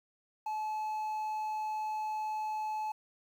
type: tone with quantisation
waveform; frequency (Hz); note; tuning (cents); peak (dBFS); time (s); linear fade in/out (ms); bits
triangle; 861; A5; -38; -31; 0.46-2.92; 5; 10
effects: none